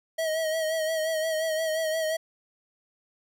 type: tone with vibrato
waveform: square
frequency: 637 Hz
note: D#5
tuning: 41 cents sharp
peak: -26 dBFS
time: 0.18-2.17 s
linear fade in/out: 10 ms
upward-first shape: sine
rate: 5.7 Hz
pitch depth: 41 cents each way
effects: none